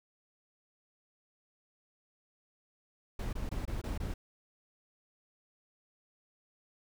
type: noise bursts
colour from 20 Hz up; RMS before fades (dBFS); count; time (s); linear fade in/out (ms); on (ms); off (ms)
brown; -36; 6; 3.19-4.14; 5; 140; 22
effects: none